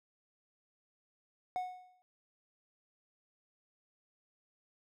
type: tone with exponential decay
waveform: triangle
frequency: 733 Hz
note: F#5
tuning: 16 cents flat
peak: -29 dBFS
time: 1.56-2.02 s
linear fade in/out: 0 ms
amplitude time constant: 98 ms
effects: none